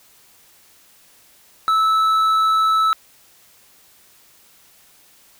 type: tone with hard clipping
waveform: sine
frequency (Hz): 1307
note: E6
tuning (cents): -15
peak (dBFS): -15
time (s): 1.68-2.93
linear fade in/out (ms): 0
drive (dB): 5
effects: white hiss -52 dBFS RMS until 5.39 s